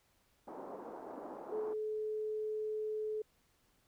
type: band-pass noise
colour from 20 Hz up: pink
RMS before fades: -47 dBFS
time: 0.47-1.74 s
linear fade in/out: 10 ms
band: 280 to 980 Hz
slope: 24 dB/octave
type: tone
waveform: sine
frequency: 430.1 Hz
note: A4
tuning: 39 cents flat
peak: -35 dBFS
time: 1.52-3.22 s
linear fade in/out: 5 ms
effects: pink hiss -73 dBFS RMS until 3.87 s